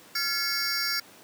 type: tone cluster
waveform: square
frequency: 1384 / 1704 / 2184 / 4692 / 5490 Hz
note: F6 / G#6 / C#7 / D8 / F8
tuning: -16 / +44 / -26 / -2 / -31 cents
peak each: -34 / -36 / -35 / -31 / -32 dBFS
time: 0.15-1 s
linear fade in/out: 5 ms
effects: pink hiss -51 dBFS RMS until 1.23 s + high-pass 200 Hz 12 dB/octave